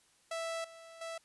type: tone with level steps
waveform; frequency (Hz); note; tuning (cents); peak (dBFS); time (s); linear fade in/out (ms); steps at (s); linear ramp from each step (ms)
sawtooth; 659.3; E5; 0; -32 / -47 / -36; 0.31-1.18; 5; 0.64 / 1.01; 5
effects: white hiss -68 dBFS RMS until 1.24 s + resampled to 24000 Hz